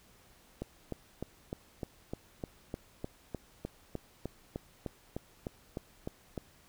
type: click train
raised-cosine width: 2 ms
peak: -23 dBFS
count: 20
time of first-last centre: 0.62-6.378 s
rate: 3.3 Hz
effects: pink hiss -62 dBFS RMS until 6.68 s